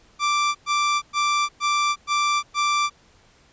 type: tone bursts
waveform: sawtooth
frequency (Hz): 1174.7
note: D6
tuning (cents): 0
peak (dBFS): -15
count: 6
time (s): 0.19-2.9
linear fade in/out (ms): 50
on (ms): 360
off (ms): 110
effects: pink hiss -56 dBFS RMS until 3.52 s + resampled to 16000 Hz